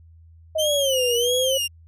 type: exponential two-way sweep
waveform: sine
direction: down then up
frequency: 637 to 470 to 542 Hz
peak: -20 dBFS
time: 0.55-1.58 s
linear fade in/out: 10 ms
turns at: 1.16 s
type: tone with vibrato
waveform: sawtooth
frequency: 3048 Hz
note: G7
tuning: 49 cents flat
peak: -19 dBFS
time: 0.58-1.68 s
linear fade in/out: 20 ms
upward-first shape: sine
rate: 1.6 Hz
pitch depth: 150 cents each way
effects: added 82 Hz sine -46 dBFS peak until 1.87 s + resampled to 32000 Hz